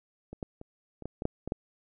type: clicks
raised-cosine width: 2 ms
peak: -28 / -21 / -30 / -29 / -22 / -21 / -14 / -22 / -16 dBFS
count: 9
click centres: 0.33 / 0.428 / 0.614 / 1.023 / 1.056 / 1.221 / 1.254 / 1.476 / 1.521 s
effects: none